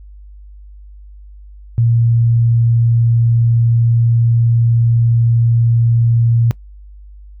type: tone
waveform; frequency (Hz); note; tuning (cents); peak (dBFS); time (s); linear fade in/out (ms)
sine; 116.54; A#2; 0; -9; 1.78-6.51; 0
effects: noise-tail reverb RT60 0.1 s tail -21 dB re dry + added 50 Hz sine -34 dBFS peak until 7.4 s